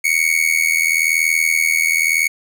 45% pulse tone with amplitude modulation, 2217 Hz, C#7, in tune, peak -10 dBFS, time 0.04-2.28 s, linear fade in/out 10 ms, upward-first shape sine, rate 80.9 Hz, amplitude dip 85%, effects none

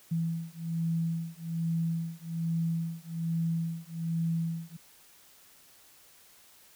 sine beating tone pair, 164.81 / 166.01 Hz, E3 / E3, 0 / +13 cents, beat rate 1.2 Hz, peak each -32 / -32 dBFS, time 0.11-4.77 s, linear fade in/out 10 ms, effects white hiss -58 dBFS RMS until 6.75 s

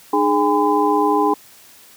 sine tone cluster, 302.8 / 416.9 / 813 / 1015 Hz, D#4 / G#4 / G#5 / B5, -47 / +7 / -37 / +47 cents, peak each -19 dBFS, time 0.13-1.34 s, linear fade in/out 5 ms, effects white hiss -46 dBFS RMS until 1.96 s + high-pass 60 Hz 12 dB/octave

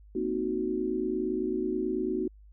sine chord, C half-diminished seventh, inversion third, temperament equal, 233.1 / 261.6 / 311.1 / 370 Hz, Bb3 / C4 / Eb4 / Gb4, 0 / 0 / 0 / 0 cents, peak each -35 / -35 / -33 / -30 dBFS, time 0.15-2.28 s, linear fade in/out 5 ms, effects added 51 Hz sine -50 dBFS peak until 2.52 s

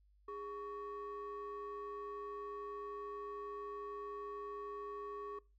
triangle ring-modulated tone, 355.7 Hz, F4, 32 cents sharp, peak -38 dBFS, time 0.28-5.39 s, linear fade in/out 5 ms, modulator 766 Hz, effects noise-tail reverb RT60 0.3 s tail -23 dB re dry + added 50 Hz sine -66 dBFS peak until 5.58 s

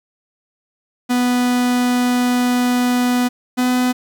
45% pulse tone pair in turn, 246.9 / 250.3 Hz, B3 / B3, 0 / +23 cents, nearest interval unison, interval 23 cents, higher second, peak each -14 dBFS, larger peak neither, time 1.09-3.29 / 3.57-3.93 s, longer first, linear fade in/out 20 ms, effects 9-bit

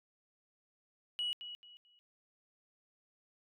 sine tone with echo, 2923 Hz, F#7, 22 cents flat, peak -32 dBFS, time 1.19-1.33 s, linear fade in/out 0 ms, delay 220 ms, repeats 3, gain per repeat -11 dB, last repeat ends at 1.99 s, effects tanh soft clip ceiling -30 dBFS

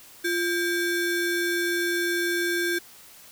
square ring-modulated tone, 970 Hz, B5, 31 cents flat, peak -21 dBFS, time 0.24-2.79 s, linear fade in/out 10 ms, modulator 623 Hz, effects white hiss -49 dBFS RMS until 3.31 s

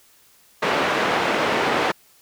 pink band-pass noise, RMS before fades -21 dBFS, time 0.62-1.92 s, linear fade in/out 10 ms, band 350 to 2400 Hz, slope 12 dB/octave, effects white hiss -55 dBFS RMS until 2.21 s

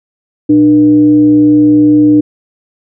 sine tone with frequency modulation, 300.4 Hz, D4, 39 cents sharp, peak -3 dBFS, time 0.49-2.21 s, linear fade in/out 10 ms, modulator 180 Hz, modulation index 0.32, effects none

